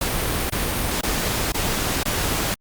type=noise bursts; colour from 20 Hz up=pink; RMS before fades=-23 dBFS; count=5; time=0.01-2.544 s; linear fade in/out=5 ms; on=490 ms; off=21 ms; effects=Opus 48 kbps